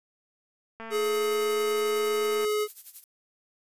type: click train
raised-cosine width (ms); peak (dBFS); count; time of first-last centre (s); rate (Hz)
0.5; -26; 372; 0.8-2.449; 225
type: tone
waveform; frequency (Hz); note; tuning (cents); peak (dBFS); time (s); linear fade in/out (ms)
square; 422.2; G#4; +29; -25; 0.9-2.68; 50
type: noise with tremolo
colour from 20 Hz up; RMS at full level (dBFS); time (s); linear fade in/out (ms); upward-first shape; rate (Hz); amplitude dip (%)
violet; -40; 1.04-3.04; 2; sine; 11; 80
effects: resampled to 32000 Hz

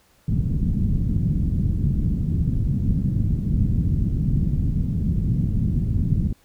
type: low-pass noise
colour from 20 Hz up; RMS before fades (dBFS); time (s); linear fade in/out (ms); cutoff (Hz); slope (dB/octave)
white; -21; 0.28-6.33; 5; 180; 24
effects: pink hiss -59 dBFS RMS until 6.44 s

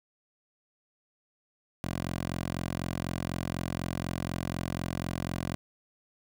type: tone with high-pass filter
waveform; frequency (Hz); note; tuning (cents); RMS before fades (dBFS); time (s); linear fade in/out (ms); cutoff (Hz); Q
10% pulse; 44.04; F1; +15; -34; 1.84-5.55; 0; 90; 0.75
effects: none

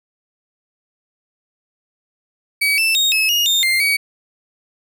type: tone with pitch steps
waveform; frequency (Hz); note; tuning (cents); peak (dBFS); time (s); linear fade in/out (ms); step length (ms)
35% pulse; 2275 / 2654 / 3724 / 2586 / 2864 / 3646 / 2099 / 2259; C#7 / E7 / A#7 / E7 / F7 / A#7 / C7 / C#7; +44 / +11 / -2 / -34 / +43 / -39 / +5 / +32; -12; 2.61-3.97; 10; 170
effects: none

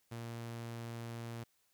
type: tone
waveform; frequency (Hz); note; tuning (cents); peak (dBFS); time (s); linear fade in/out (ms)
sawtooth; 116.54; A#2; 0; -38; 0.11-1.44; 10
effects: white hiss -75 dBFS RMS until 1.73 s

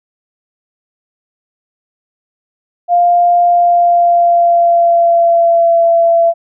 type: tone with pitch glide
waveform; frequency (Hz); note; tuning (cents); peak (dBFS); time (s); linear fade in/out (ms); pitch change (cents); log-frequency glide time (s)
sine; 700 to 673.8; F5 to E5; +4 to +38; -6; 2.88-6.34; 50; -66; 3.43-5.81
effects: none

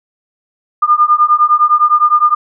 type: beating tone pair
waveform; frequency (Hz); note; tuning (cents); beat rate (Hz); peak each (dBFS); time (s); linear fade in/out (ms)
sine; 1205 / 1214.8; D6 / D#6; +44 / -42; 9.8; -10; 0.82-2.35; 10
effects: none

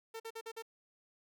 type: tone bursts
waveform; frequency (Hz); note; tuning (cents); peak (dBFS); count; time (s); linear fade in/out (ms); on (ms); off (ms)
sawtooth; 450.9; A4; +42; -38; 5; 0.14-0.624; 10; 60; 46
effects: none

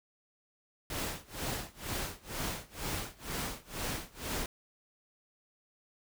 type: noise with tremolo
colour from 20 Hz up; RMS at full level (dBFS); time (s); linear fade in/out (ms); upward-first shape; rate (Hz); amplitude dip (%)
pink; -35; 0.9-4.46; 2; sine; 2.1; 95
effects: none

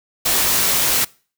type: noise with comb filter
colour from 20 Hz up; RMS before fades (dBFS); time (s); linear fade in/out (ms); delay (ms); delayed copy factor
white; -17; 0.25-1.05; 10; 18; -0.5
effects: noise-tail reverb RT60 0.4 s tail -24 dB re dry

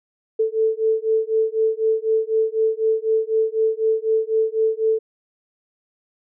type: beating tone pair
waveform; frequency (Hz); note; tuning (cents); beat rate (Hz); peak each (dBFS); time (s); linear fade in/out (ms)
sine; 440 / 444; A4 / A4; 0 / +16; 4; -20; 0.39-4.99; 10
effects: none

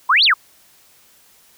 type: exponential two-way sweep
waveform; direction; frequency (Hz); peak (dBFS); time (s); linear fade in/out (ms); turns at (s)
sine; up then down; 940 to 4800 to 1060; -10; 0.09-0.34; 10; 0.24
effects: white hiss -52 dBFS RMS until 1.57 s

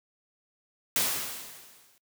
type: noise with exponential decay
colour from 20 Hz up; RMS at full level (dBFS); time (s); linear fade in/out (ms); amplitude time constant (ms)
white; -24; 0.96-1.98; 1; 220
effects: noise-tail reverb RT60 0.1 s tail -24 dB re dry + high-pass 100 Hz 12 dB/octave

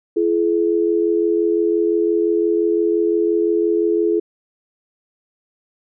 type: tone pair together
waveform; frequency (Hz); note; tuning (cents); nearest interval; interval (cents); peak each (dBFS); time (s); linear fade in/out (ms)
sine; 339.1 / 424.9; E4 / G#4; +49 / +40; major third; 391; -17; 0.16-4.2; 10
effects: none

